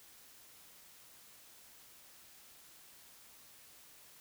silence, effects white hiss -59 dBFS RMS until 4.2 s

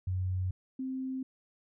sine tone pair in turn, 92.5 / 261.6 Hz, F#2 / C4, 0 / 0 cents, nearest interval octave + tritone, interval 1800 cents, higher second, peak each -29 / -33 dBFS, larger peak first, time 0.07-0.51 / 0.79-1.23 s, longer neither, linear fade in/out 5 ms, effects none

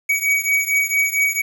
square beating tone pair, 2260 / 2264.4 Hz, C#7 / C#7, +33 / +36 cents, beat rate 4.4 Hz, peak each -19 / -21 dBFS, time 0.09-1.42 s, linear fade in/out 10 ms, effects 8-bit

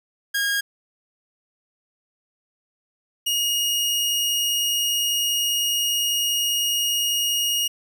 sawtooth tone pair in turn, 1631 / 2869 Hz, G#6 / F7, -32 / +46 cents, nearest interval minor seventh, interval 978 cents, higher second, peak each -17 dBFS, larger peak neither, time 0.34-0.61 / 3.26-7.68 s, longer second, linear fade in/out 10 ms, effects none

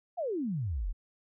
sine exponential sweep, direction down, 751 to 35.41 Hz, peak -30 dBFS, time 0.17-0.93 s, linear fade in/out 20 ms, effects none

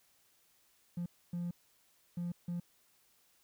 triangle tone bursts at uneven times, 173.9 Hz, F3, 7 cents flat, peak -32 dBFS, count 4, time 0.97-1.06 / 1.33-1.51 / 2.17-2.32 / 2.48-2.6 s, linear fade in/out 5 ms, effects tanh soft clip ceiling -30 dBFS + white hiss -70 dBFS RMS until 3.43 s

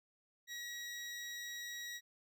20% pulse tone, 1912 Hz, A#6, 43 cents sharp, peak -38 dBFS, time 0.47-2.01 s, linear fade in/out 50 ms, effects none

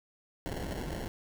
pink noise with sample-and-hold, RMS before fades -37 dBFS, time 0.46-1.08 s, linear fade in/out 0 ms, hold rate 1225 Hz, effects none

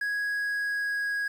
triangle tone with pitch glide, 1661.2 to 1651.6 Hz, G#6 to G#6, 0 to -10 cents, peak -25 dBFS, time 0.01-1.28 s, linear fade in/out 5 ms, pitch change -10 cents, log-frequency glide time 0.22-1.13 s, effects 9-bit

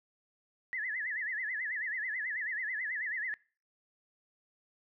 sine tone with vibrato, 1864.7 Hz, A#6, in tune, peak -33 dBFS, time 0.73-3.34 s, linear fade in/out 0 ms, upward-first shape sine, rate 9.2 Hz, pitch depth 180 cents each way, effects noise-tail reverb RT60 0.4 s tail -24 dB re dry

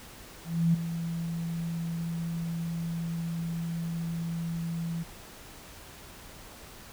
sine tone with ADSR envelope, 167 Hz, E3, 23 cents sharp, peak -19 dBFS, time 0.44-5.04 s, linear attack 300 ms, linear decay 8 ms, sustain -11 dB, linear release 22 ms, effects pink hiss -48 dBFS RMS until 6.92 s

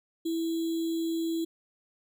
sine tone with sample-and-hold, 329.3 Hz, E4, 2 cents flat, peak -27 dBFS, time 0.25-1.45 s, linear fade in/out 10 ms, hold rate 3675 Hz, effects none

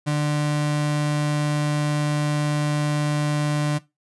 35% pulse tone, 148.5 Hz, D3, 20 cents sharp, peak -18 dBFS, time 0.06-3.79 s, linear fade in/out 20 ms, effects noise-tail reverb RT60 0.2 s tail -18 dB re dry + resampled to 24000 Hz

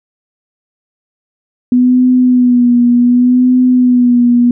sine tone with vibrato, 246.9 Hz, B3, in tune, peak -5 dBFS, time 1.72-4.51 s, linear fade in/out 2 ms, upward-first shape sine, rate 0.67 Hz, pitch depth 40 cents each way, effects none

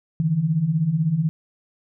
sine beating tone pair, 146.83 / 162.83 Hz, D3 / E3, 0 / -21 cents, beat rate 16 Hz, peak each -24 / -19 dBFS, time 0.2-1.29 s, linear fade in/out 0 ms, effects none

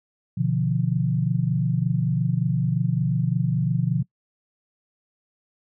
sine chord, B diminished, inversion none, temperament equal with one note detuned, 123.47 / 146.83 / 172.21 Hz, B2 / D3 / F3, 0 / 0 / -24 cents, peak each -24 dBFS, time 0.37-4.03 s, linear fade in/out 10 ms, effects noise-tail reverb RT60 0.1 s tail -22 dB re dry

